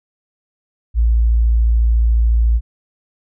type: tone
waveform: sine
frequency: 57 Hz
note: A#1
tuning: 38 cents flat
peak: -10 dBFS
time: 0.94-2.61 s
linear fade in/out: 50 ms
effects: none